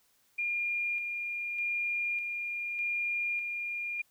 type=tone with tremolo; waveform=sine; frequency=2411 Hz; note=D7; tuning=45 cents sharp; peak=-29 dBFS; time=0.38-4.02 s; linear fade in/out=10 ms; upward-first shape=square; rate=0.83 Hz; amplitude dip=35%; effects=white hiss -69 dBFS RMS until 4.1 s